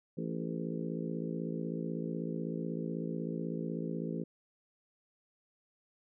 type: harmonic tone with a mistuned harmonic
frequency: 56.1 Hz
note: A1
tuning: 34 cents sharp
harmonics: 3 / 4 / 5 / 6 / 7 / 8 / 9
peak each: -38 / -40 / -42 / -44 / -45 / -46 / -47 dBFS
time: 0.17-4.24 s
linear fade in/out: 10 ms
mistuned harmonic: 7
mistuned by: +42 cents
effects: none